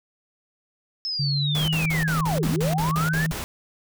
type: linear two-way sweep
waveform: sine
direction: down then up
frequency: 5270 to 170 to 1831 Hz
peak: -25 dBFS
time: 1.05-3.26 s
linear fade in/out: 0 ms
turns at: 2.48 s
type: tone with pitch glide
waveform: sine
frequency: 142 to 159.39 Hz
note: C#3 to D#3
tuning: +42 to +42 cents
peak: -22 dBFS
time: 1.19-3.32 s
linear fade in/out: 10 ms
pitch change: +200 cents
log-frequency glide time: 1.4-1.72 s
type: noise bursts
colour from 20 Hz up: pink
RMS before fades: -31 dBFS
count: 11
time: 1.55-3.44 s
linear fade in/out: 0 ms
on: 130 ms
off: 46 ms
effects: none